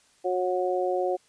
harmonic tone, 182.3 Hz, F#3, 25 cents flat, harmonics 2 / 3 / 4, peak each -27 / -28 / -29 dBFS, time 0.24-1.17 s, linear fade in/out 20 ms, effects white hiss -62 dBFS RMS until 1.28 s + resampled to 22050 Hz

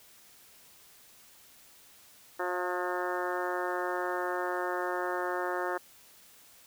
harmonic tone with a mistuned harmonic, 179.8 Hz, F#3, 49 cents flat, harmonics 2 / 3 / 4 / 5 / 6 / 7 / 8 / 9 / 10, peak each -35 / -37 / -38 / -39 / -40 / -40 / -41 / -42 / -42 dBFS, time 2.39-5.78 s, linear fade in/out 10 ms, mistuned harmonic 4, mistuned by -23 cents, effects white hiss -57 dBFS RMS until 6.66 s

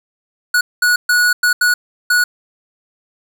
square tone bursts at uneven times, 1463 Hz, F#6, 20 cents flat, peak -11 dBFS, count 6, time 0.54-0.61 / 0.82-0.96 / 1.09-1.33 / 1.43-1.53 / 1.61-1.74 / 2.1-2.24 s, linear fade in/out 5 ms, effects 7-bit

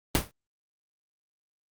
pink noise with exponential decay, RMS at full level -19 dBFS, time 0.15-0.31 s, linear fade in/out 0 ms, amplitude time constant 33 ms, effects Opus 32 kbps

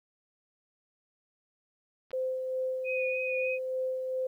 clicks, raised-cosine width 0.3 ms, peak -36 dBFS, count 2, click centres 2.107 / 2.115 s
sine tone with tremolo, 517 Hz, C5, 21 cents flat, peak -28 dBFS, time 2.13-4.27 s, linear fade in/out 5 ms, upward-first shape sine, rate 2.5 Hz, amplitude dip 35%
sine tone with vibrato, 2487 Hz, D#7, 1 cent flat, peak -32 dBFS, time 2.84-3.59 s, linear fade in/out 50 ms, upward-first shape triangle, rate 3.3 Hz, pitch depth 24 cents each way
effects 11-bit

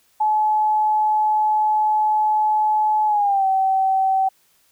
sine tone with pitch glide, 856 to 767 Hz, A5 to G5, -48 to -38 cents, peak -15 dBFS, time 0.2-4.29 s, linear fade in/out 10 ms, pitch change -190 cents, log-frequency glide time 3.06-3.46 s, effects white hiss -60 dBFS RMS until 4.71 s

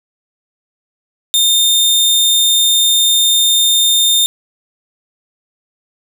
sawtooth tone, 3632 Hz, A#7, 46 cents flat, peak -6 dBFS, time 1.34-4.26 s, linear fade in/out 0 ms, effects none

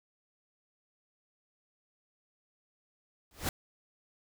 pink noise with exponential growth, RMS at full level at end -28 dBFS, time 3.31-3.49 s, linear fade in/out 1 ms, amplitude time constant 39 ms, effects none

